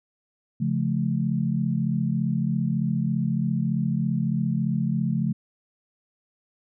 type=chord; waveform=sine; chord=Db augmented; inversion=none; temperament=just; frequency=138.59 / 173.24 / 216.5 Hz; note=Db3 / F3 / A3; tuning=0 / -14 / -28 cents; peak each=-26 dBFS; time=0.6-5.33 s; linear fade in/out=10 ms; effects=none